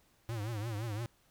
square tone with vibrato, 110 Hz, A2, in tune, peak -36 dBFS, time 0.29-1.06 s, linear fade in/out 0 ms, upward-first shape triangle, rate 5.8 Hz, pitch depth 170 cents each way, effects pink hiss -69 dBFS RMS until 1.3 s

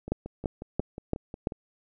two click trains, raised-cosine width 2 ms, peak -12 / -24 dBFS, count 5 / 9, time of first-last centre 0.12-1.471 / 0.08-1.521 s, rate 2.96 / 5.55 Hz, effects none

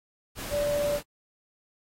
sine tone in noise, 582 Hz, D5, 16 cents flat, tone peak -24 dBFS, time 0.5-1 s, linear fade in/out 50 ms, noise pink, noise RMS -37 dBFS, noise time 0.35-1.03 s, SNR +10 dB, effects AAC 48 kbps

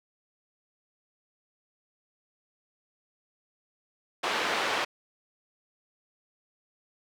pink band-pass noise, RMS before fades -29 dBFS, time 4.23-4.85 s, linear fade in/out 10 ms, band 560 to 3400 Hz, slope 12 dB/octave, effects none

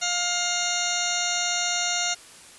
harmonic tone with a mistuned harmonic, 706 Hz, F5, 19 cents sharp, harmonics 1 / 2 / 3 / 4 / 5 / 6 / 8 / 9 / 10, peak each -32 / -32 / -32 / -32 / -32 / -32 / -32 / -32 / -32 dBFS, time 0.01-2.15 s, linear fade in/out 20 ms, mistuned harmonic 5, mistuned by +79 cents, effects white hiss -47 dBFS RMS until 2.58 s + resampled to 24000 Hz

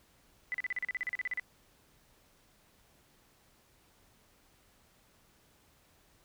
sine tone bursts, 2000 Hz, B6, 21 cents sharp, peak -31 dBFS, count 15, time 0.52-1.397 s, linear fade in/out 0 ms, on 23 ms, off 38 ms, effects pink hiss -66 dBFS RMS until 6.24 s

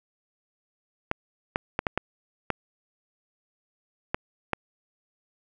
clicks, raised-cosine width 0.5 ms, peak -9 dBFS, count 8, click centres 1.114 / 1.559 / 1.791 / 1.868 / 1.976 / 2.503 / 4.145 / 4.533 s, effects none

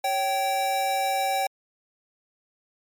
square tone pair together, 554.4 / 774.8 Hz, C#5 / G5, 0 / -20 cents, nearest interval tritone, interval 580 cents, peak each -31 / -24 dBFS, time 0.04-1.47 s, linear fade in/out 5 ms, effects MP3 96 kbps

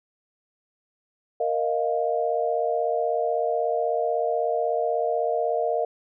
sine chord, Bb suspended fourth, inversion none, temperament equal, 466.2 / 622.3 / 698.5 Hz, Bb4 / Eb5 / F5, 0 / 0 / 0 cents, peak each -26 dBFS, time 1.4-5.85 s, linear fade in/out 5 ms, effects none

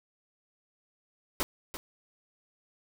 pink noise with echo, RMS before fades -30 dBFS, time 1.4-1.43 s, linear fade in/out 0 ms, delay 340 ms, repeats 1, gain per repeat -10 dB, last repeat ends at 1.77 s, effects none

